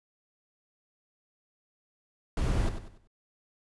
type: noise with echo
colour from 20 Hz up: brown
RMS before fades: -27 dBFS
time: 2.37-2.69 s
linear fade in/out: 2 ms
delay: 96 ms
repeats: 4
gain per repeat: -9 dB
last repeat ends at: 3.074 s
effects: resampled to 24000 Hz